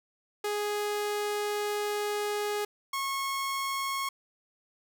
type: tone pair in turn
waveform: sawtooth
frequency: 415.3 / 1091.9 Hz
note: G#4 / C#6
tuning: 0 / -26 cents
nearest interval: octave + perfect fourth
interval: 1674 cents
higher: second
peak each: -25 / -26 dBFS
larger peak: first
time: 0.44-2.65 / 2.93-4.09 s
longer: first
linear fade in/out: 5 ms
effects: none